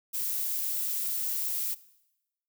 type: noise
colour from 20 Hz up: violet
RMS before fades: -31 dBFS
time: 0.13-1.75 s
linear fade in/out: 20 ms
effects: noise-tail reverb RT60 0.9 s tail -19 dB re dry